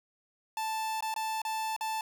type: tone with dropouts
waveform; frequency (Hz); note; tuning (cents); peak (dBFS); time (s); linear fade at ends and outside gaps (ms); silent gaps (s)
45% pulse; 880; A5; 0; -31; 0.57-2.01; 2; 1.007-1.024 / 1.141-1.162 / 1.418-1.45 / 1.764-1.809
effects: none